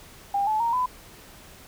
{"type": "tone with pitch steps", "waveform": "sine", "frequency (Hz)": [801, 863.5, 930.8, 1003.4], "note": ["G5", "A5", "A#5", "B5"], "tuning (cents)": [37, -33, -3, 27], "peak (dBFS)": -21, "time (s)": [0.34, 0.86], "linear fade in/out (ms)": 5, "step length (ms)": 130, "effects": ["pink hiss -48 dBFS RMS until 1.67 s"]}